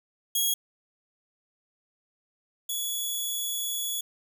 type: tone pair in turn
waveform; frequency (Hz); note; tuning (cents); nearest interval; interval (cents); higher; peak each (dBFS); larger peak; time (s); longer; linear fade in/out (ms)
10% pulse; 3310 / 3393; G#7 / G#7; -6 / +36; unison; 42; second; -15 / -21; first; 0.35-0.54 / 2.69-4.01; second; 5
effects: none